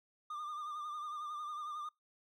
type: tone with vibrato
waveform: triangle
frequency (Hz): 1203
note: D6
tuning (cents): +41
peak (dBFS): -38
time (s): 0.3-1.89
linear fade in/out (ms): 5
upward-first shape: triangle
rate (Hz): 11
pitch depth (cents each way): 56
effects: noise-tail reverb RT60 0.2 s tail -26 dB re dry